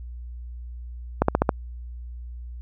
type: slowing click train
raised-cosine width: 1 ms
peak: -3 dBFS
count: 5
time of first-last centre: 1.22-1.492 s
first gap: 64 ms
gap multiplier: 1.04
effects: added 60 Hz sine -34 dBFS peak until 2.61 s